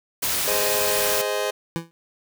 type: noise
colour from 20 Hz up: white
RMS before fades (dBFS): -24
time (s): 0.22-1.22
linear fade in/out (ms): 10
type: chord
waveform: sawtooth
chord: Ab major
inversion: none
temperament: just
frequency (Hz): 415.3 / 519.1 / 623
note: Ab4 / C5 / Eb5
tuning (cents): 0 / -14 / +2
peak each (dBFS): -23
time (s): 0.47-1.51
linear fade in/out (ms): 10
type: tone with exponential decay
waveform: 25% pulse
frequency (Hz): 166.9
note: E3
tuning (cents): +22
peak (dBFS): -17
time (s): 1.76-1.91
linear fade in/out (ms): 0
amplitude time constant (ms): 32
effects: none